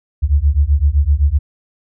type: beating tone pair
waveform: sine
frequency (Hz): 68.4 / 76.2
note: C#2 / D#2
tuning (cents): -23 / -36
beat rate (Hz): 7.8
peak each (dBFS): -13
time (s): 0.22-1.39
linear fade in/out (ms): 20
effects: none